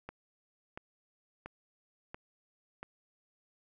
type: click train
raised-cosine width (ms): 0.5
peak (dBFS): -27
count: 5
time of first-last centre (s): 0.09-2.83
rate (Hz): 1.46
effects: none